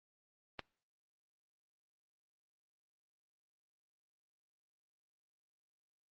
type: click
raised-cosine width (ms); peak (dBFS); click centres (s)
0.3; -24; 0.593
effects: noise-tail reverb RT60 0.5 s tail -25 dB re dry + Opus 24 kbps